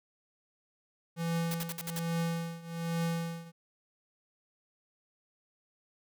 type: tone with tremolo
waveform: square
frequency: 167.2 Hz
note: E3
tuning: 25 cents sharp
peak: -29 dBFS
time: 1.16-3.52 s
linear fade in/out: 50 ms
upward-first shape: triangle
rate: 1.2 Hz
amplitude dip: 90%
type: noise bursts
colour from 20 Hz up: white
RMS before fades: -38 dBFS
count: 6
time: 1.51-1.993 s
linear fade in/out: 2 ms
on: 33 ms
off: 57 ms
effects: none